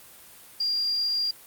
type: tone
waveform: sine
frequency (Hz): 4786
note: D8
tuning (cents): +32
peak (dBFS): -23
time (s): 0.6-1.31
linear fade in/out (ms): 5
effects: white hiss -49 dBFS RMS until 1.46 s + Opus 32 kbps